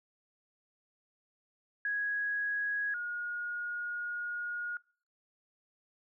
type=tone pair in turn; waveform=sine; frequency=1661.2 / 1436.7 Hz; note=G#6 / F6; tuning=0 / +49 cents; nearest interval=minor third; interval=251 cents; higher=first; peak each=-30 / -34 dBFS; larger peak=first; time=1.85-2.94 / 2.94-4.77 s; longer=second; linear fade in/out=2 ms; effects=noise-tail reverb RT60 0.5 s tail -26 dB re dry